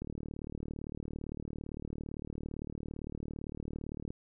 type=click train; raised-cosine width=3 ms; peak=-27 dBFS; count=155; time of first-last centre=0.02-4.105 s; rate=37.7 Hz; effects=none